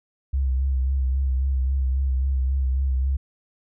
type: tone with vibrato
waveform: sine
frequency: 66.1 Hz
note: C2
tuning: 18 cents sharp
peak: -19 dBFS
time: 0.33-3.17 s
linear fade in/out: 10 ms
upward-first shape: sine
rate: 3.7 Hz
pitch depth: 46 cents each way
effects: none